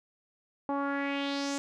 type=tone with low-pass filter sweep; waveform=sawtooth; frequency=280.1 Hz; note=C#4; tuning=18 cents sharp; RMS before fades=-32 dBFS; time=0.69-1.58 s; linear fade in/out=0 ms; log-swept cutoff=900 to 7500 Hz; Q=3.2; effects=none